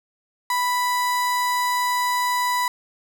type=tone; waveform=35% pulse; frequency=987.8 Hz; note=B5; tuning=in tune; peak=-18 dBFS; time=0.5-2.68 s; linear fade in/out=2 ms; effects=none